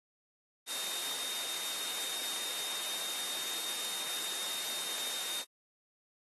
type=tone in noise; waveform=sine; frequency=3683 Hz; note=A#7; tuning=22 cents flat; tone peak=-40 dBFS; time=0.66-5.45 s; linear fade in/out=50 ms; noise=white; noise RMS=-38 dBFS; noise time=0.66-5.45 s; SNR=-5 dB; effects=high-pass 300 Hz 12 dB/octave + AAC 32 kbps